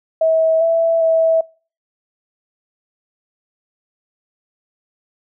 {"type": "tone with pitch steps", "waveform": "sine", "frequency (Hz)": [645, 661, 651], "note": ["E5", "E5", "E5"], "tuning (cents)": [-38, 5, -22], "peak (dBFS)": -11, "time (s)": [0.21, 1.41], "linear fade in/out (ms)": 5, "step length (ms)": 400, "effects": ["noise-tail reverb RT60 0.4 s tail -25 dB re dry"]}